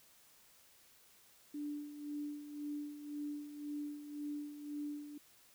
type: tone with tremolo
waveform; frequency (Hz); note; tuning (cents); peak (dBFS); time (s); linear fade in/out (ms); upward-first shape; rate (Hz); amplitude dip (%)
sine; 293.7; D4; 0; -38; 1.54-5.18; 5; sine; 1.9; 65
effects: white hiss -65 dBFS RMS until 5.54 s